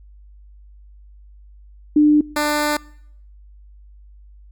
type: tone pair in turn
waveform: sine / 10% pulse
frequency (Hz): 299.2 / 297.6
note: D4 / D4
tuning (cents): +32 / +23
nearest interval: unison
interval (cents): 9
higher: first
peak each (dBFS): -9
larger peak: neither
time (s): 1.96-2.21 / 2.36-2.77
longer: second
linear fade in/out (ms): 5
effects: noise-tail reverb RT60 0.7 s tail -24 dB re dry + added 50 Hz sine -42 dBFS peak until 4.51 s